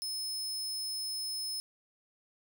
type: tone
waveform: sawtooth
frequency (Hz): 5200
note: E8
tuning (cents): -24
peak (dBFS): -32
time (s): 0.02-1.6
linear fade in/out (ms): 0
effects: none